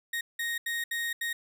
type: tone bursts at uneven times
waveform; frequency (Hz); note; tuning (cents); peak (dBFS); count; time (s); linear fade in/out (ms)
35% pulse; 1864.7; A#6; 0; -28; 5; 0.13-0.21 / 0.39-0.58 / 0.66-0.84 / 0.91-1.13 / 1.21-1.33; 5
effects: none